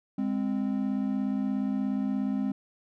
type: tone pair together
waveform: triangle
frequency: 204.7 / 261.6 Hz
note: G#3 / C4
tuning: -25 / 0 cents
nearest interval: major third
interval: 425 cents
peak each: -27 dBFS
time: 0.18-2.52 s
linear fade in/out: 5 ms
effects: none